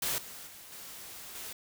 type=noise with level steps; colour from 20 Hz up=white; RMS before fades=-32 / -46 / -50 / -46 / -42 dBFS; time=0.02-1.53 s; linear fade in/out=5 ms; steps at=0.18 / 0.47 / 0.72 / 1.35 s; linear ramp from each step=2 ms; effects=none